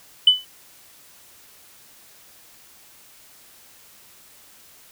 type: tone with exponential decay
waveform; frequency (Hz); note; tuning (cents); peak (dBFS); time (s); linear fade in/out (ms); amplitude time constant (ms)
sine; 3000; F#7; +23; -5; 0.27-0.45; 5; 37
effects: tanh soft clip ceiling -3 dBFS + white hiss -50 dBFS RMS until 4.91 s